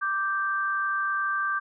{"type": "tone pair together", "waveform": "sine", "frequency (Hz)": [1174.7, 1568], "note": ["D6", "G6"], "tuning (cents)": [0, 0], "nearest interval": "perfect fourth", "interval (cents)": 500, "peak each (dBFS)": -27, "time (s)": [0.01, 1.6], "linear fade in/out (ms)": 20, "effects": []}